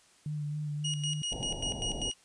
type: tone with vibrato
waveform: sine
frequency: 149.2 Hz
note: D3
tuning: 28 cents sharp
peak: -32 dBFS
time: 0.26-1.22 s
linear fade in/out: 2 ms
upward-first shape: sine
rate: 3.7 Hz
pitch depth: 24 cents each way
type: tone with tremolo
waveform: sawtooth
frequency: 2886 Hz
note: F#7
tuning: 44 cents flat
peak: -28 dBFS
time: 0.84-2.14 s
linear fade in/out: 10 ms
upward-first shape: square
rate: 5.1 Hz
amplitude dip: 75%
type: low-pass noise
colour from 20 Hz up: pink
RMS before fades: -38 dBFS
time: 1.31-2.11 s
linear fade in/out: 20 ms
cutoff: 890 Hz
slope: 96 dB/octave
effects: white hiss -62 dBFS RMS until 2.24 s + resampled to 22050 Hz